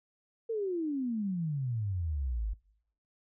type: exponential sweep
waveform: sine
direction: down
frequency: 466.2 to 48.26 Hz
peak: -30 dBFS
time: 0.49-2.54 s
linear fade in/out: 10 ms
effects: noise-tail reverb RT60 0.8 s tail -25 dB re dry